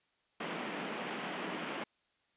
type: band-pass noise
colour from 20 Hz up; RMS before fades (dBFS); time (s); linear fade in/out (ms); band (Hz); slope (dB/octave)
pink; -40; 0.4-1.84; 5; 170 to 3300; 48
effects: white hiss -75 dBFS RMS until 2.36 s + resampled to 8000 Hz